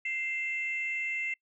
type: tone pair together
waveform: sine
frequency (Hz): 2093 / 2674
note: C7 / E7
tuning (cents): 0 / +24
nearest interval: major third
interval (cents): 424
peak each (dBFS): -31 / -35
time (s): 0.05-1.34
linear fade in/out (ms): 5
effects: noise-tail reverb RT60 0.1 s tail -26 dB re dry + tanh soft clip ceiling -23 dBFS